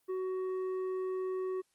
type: tone with tanh clipping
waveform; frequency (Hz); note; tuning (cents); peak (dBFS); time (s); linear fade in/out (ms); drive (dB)
sine; 373.6; F#4; +17; -34; 0.08-1.62; 20; 7
effects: white hiss -75 dBFS RMS until 1.74 s + Opus 32 kbps